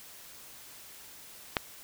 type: click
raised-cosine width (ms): 0.3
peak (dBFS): -9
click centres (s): 1.568
effects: white hiss -50 dBFS RMS until 1.83 s